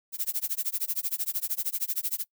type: noise with tremolo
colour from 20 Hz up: violet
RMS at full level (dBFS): -27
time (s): 0.12-2.25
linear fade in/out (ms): 50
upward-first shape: sine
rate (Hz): 13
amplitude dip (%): 100
effects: noise-tail reverb RT60 0.1 s tail -23 dB re dry